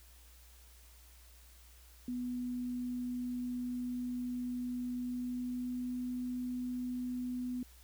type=tone with pitch glide; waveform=sine; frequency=246.9 to 248.8 Hz; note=B3 to B3; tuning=0 to +13 cents; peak=-35 dBFS; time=2.08-7.63 s; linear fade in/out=2 ms; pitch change=+13 cents; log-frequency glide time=4.93-5.97 s; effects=added 60 Hz sine -57 dBFS peak until 7.83 s + white hiss -62 dBFS RMS until 7.83 s